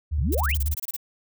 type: tone with vibrato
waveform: sine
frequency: 72.8 Hz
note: D2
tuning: 15 cents flat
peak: -22 dBFS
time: 0.11-0.75 s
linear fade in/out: 20 ms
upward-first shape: square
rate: 7.3 Hz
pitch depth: 78 cents each way
type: exponential sweep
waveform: sine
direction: up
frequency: 87.9 to 3303 Hz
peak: -25 dBFS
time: 0.18-0.55 s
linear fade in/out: 5 ms
type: noise bursts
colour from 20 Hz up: violet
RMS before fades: -30 dBFS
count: 12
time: 0.32-0.966 s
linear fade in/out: 5 ms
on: 30 ms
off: 26 ms
effects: none